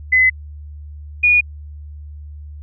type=tone pair in turn; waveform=sine; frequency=2026 / 2450 Hz; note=B6 / D#7; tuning=+44 / -27 cents; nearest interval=minor third; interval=329 cents; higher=second; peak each=-9 / -9 dBFS; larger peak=neither; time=0.12-0.3 / 1.23-1.41 s; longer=neither; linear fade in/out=10 ms; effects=added 74 Hz sine -31 dBFS peak until 2.62 s